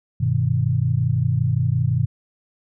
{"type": "chord", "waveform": "sine", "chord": "G augmented", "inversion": "none", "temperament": "equal", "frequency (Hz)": [98, 123.47, 155.56], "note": ["G2", "B2", "D#3"], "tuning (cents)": [0, 0, 0], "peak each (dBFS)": [-23, -19, -23], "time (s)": [0.2, 2.06], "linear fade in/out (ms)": 10, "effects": []}